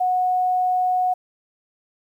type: tone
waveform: sine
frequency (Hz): 733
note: F#5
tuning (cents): -16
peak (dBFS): -17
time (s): 0-1.14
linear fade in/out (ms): 10
effects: 9-bit